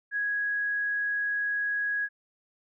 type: tone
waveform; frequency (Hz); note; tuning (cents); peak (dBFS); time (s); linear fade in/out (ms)
sine; 1661.2; G#6; 0; -26; 0.11-2.09; 50
effects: none